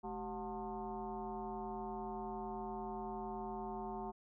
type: tone with frequency modulation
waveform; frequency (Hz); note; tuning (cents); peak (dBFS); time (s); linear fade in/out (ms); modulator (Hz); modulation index
sine; 554.4; C#5; 0; -40; 0.03-4.12; 20; 170; 2.5
effects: none